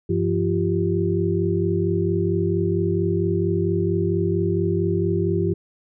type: tone cluster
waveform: sine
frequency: 97.7 / 170.7 / 345.2 / 389.6 Hz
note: G2 / F3 / F4 / G4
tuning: -5 / -39 / -20 / -11 cents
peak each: -24 dBFS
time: 0.09-5.54 s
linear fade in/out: 10 ms
effects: none